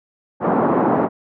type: band-pass noise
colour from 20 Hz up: pink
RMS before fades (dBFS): -17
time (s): 0.4-1.09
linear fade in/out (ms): 50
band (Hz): 180 to 1100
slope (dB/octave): 24
effects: none